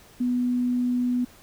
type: tone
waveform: sine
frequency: 246.8 Hz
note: B3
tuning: 1 cent flat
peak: -21 dBFS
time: 0.2-1.25 s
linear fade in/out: 10 ms
effects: pink hiss -52 dBFS RMS until 1.42 s